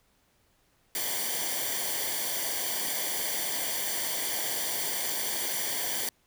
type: noise with comb filter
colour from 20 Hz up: white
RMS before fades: -31 dBFS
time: 0.95-6.09 s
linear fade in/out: 2 ms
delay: 0.76 ms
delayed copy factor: -0.75
effects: pink hiss -68 dBFS RMS until 6.26 s